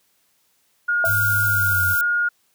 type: tone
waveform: sine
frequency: 1429 Hz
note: F6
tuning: 39 cents sharp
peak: -17 dBFS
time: 0.88-2.29 s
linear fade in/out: 10 ms
type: tone with exponential decay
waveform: sine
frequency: 662 Hz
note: E5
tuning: 7 cents sharp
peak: -17 dBFS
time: 1.04-1.16 s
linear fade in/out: 1 ms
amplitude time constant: 24 ms
type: noise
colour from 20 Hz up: violet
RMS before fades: -27 dBFS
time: 1.05-2.01 s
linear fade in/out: 0 ms
type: tone with pitch glide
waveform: sine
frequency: 102.8 to 92.65 Hz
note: G#2 to F#2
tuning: -17 to +3 cents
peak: -24 dBFS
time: 1.05-1.96 s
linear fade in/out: 50 ms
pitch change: -180 cents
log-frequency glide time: 1.53-1.81 s
effects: white hiss -64 dBFS RMS until 2.54 s + high-pass 60 Hz 12 dB/octave